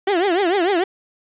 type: tone with vibrato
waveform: 30% pulse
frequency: 369.3 Hz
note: F#4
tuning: 3 cents flat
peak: -13 dBFS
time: 0.07-0.84 s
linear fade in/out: 5 ms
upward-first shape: triangle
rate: 6.7 Hz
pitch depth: 230 cents each way
effects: resampled to 8000 Hz + 7-bit